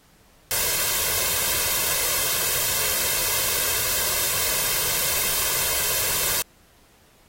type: noise with comb filter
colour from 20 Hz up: white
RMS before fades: -23 dBFS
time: 0.51-6.42 s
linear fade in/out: 0 ms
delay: 1.9 ms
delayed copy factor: +0.65
effects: pink hiss -57 dBFS RMS until 7.28 s + AAC 48 kbps